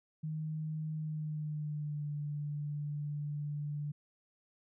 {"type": "tone with pitch glide", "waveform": "sine", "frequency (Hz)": [155.7, 147.13], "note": ["D#3", "D3"], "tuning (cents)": [2, 4], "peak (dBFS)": -35, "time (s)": [0.23, 3.92], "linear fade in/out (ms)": 10, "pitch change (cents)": -98, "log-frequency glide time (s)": [0.95, 2.09], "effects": []}